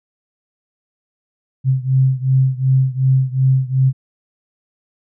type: beating tone pair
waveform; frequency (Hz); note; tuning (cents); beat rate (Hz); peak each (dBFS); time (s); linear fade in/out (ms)
sine; 130.81 / 133.51; C3 / C3; 0 / +35; 2.7; -14 / -16; 1.64-3.93; 50
effects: none